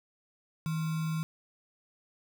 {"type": "tone with sample-and-hold", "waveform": "sine", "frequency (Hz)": 160.2, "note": "E3", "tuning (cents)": -49, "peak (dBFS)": -29, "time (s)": [0.66, 1.23], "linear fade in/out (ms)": 0, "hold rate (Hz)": 1225, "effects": []}